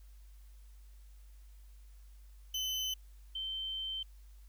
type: tone pair in turn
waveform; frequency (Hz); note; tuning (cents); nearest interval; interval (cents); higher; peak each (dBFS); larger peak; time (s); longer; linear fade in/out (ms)
35% pulse / sine; 3038 / 3104; F#7 / G7; +45 / -18; unison; 37; second; -32 / -36; first; 2.54-2.94 / 3.35-4.03; second; 5
effects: added 50 Hz sine -52 dBFS peak until 4.48 s + white hiss -70 dBFS RMS until 4.48 s